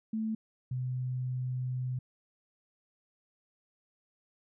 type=tone pair in turn; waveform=sine; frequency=220 / 127.04 Hz; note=A3 / B2; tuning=0 / +49 cents; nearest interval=minor seventh; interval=951 cents; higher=first; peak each=-30 / -31 dBFS; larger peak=first; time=0.13-0.35 / 0.71-1.99 s; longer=second; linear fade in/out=5 ms; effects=none